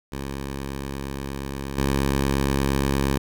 10% pulse tone with level steps, 68.5 Hz, C#2, 20 cents flat, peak -21 / -12 dBFS, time 0.12-3.18 s, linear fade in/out 5 ms, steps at 1.78 s, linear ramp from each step 5 ms, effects none

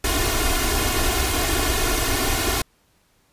pink noise with comb filter, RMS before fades -21 dBFS, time 0.04-2.62 s, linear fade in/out 5 ms, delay 2.8 ms, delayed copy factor +1, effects pink hiss -62 dBFS RMS until 3.32 s + resampled to 32000 Hz

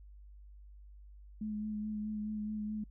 sine tone with vibrato, 212.6 Hz, G#3, 41 cents sharp, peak -35 dBFS, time 1.41-2.84 s, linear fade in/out 5 ms, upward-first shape sine, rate 4.7 Hz, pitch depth 19 cents each way, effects noise-tail reverb RT60 0.1 s tail -26 dB re dry + added 50 Hz sine -51 dBFS peak until 2.9 s

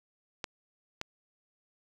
clicks, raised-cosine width 0.2 ms, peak -17 dBFS, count 2, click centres 0.442 / 1.014 s, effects 8-bit

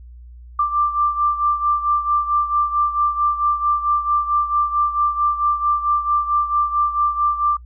sine beating tone pair, 1180 / 1184.5 Hz, D6 / D6, +8 / +14 cents, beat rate 4.5 Hz, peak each -17 / -22 dBFS, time 0.59-7.57 s, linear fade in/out 5 ms, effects noise-tail reverb RT60 0.1 s tail -24 dB re dry + added 60 Hz sine -37 dBFS peak until 7.65 s

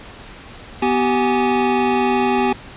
square tone cluster, 247.5 / 386.2 / 830 Hz, B3 / G4 / G#5, +4 / -26 / -1 cents, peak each -20 dBFS, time 0.82-2.53 s, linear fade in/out 5 ms, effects pink hiss -38 dBFS RMS until 2.76 s + resampled to 8000 Hz

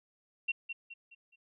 sine tone with echo, 2734 Hz, F7, 37 cents flat, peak -28 dBFS, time 0.48-0.52 s, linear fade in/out 10 ms, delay 210 ms, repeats 4, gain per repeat -8 dB, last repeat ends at 1.36 s, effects none

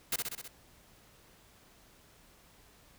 white noise with echo, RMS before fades -31 dBFS, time 0.12-0.16 s, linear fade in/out 5 ms, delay 64 ms, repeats 5, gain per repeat -3 dB, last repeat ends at 0.48 s, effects pink hiss -61 dBFS RMS until 2.98 s

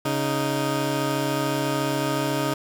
15% pulse tone pair together, 138.58 / 311.1 Hz, C#3 / D#4, 0 / 0 cents, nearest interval octave + major second, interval 1400 cents, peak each -19 dBFS, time 0.05-2.54 s, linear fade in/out 5 ms, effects none

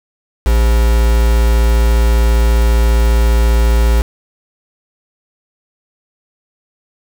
triangle tone with quantisation, 57.4 Hz, A#1, 26 cents flat, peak -6 dBFS, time 0.45-4.03 s, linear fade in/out 20 ms, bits 3, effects none

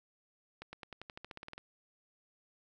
accelerating click train, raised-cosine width 0.3 ms, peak -29 dBFS, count 14, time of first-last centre 0.62-1.58 s, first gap 110 ms, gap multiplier 0.93, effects none

